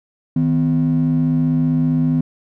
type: ring-modulated tone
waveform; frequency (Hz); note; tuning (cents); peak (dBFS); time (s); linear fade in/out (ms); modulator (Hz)
triangle; 205.2; G#3; -21; -7; 0.36-2.21; 5; 47.6
effects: tanh soft clip ceiling -9 dBFS